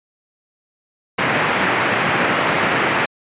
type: band-pass noise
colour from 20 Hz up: white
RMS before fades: -18 dBFS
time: 1.18-3.06 s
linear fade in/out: 10 ms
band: 110 to 2300 Hz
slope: 24 dB/octave
effects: resampled to 8000 Hz